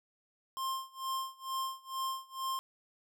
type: tone with tremolo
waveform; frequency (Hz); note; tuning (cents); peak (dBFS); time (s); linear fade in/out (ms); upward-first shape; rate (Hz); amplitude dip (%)
square; 1058; C6; +19; -33; 0.57-2.59; 0; sine; 2.2; 95
effects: none